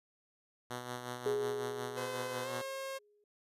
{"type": "tone with tremolo", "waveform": "5% pulse", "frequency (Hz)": 123.47, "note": "B2", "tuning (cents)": 0, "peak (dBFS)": -27, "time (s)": [0.7, 2.62], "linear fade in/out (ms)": 10, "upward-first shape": "sine", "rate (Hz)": 5.5, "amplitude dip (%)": 50}
{"type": "tone with exponential decay", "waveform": "sine", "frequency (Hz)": 415.3, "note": "G#4", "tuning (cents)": 0, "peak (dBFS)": -29, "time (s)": [1.26, 3.24], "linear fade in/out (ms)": 2, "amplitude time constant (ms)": 430}
{"type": "tone with pitch glide", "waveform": "sawtooth", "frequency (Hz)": [512, 537.8], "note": ["C5", "C5"], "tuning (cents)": [-38, 47], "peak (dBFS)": -35, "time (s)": [1.96, 2.99], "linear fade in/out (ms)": 20, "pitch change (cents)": 85, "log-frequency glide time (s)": [2.43, 2.49]}
{"effects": ["resampled to 32000 Hz"]}